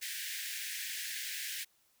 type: high-pass noise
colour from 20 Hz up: pink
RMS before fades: -40 dBFS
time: 0.01-1.65 s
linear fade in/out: 20 ms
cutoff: 1600 Hz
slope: 96 dB/octave
effects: white hiss -71 dBFS RMS until 2 s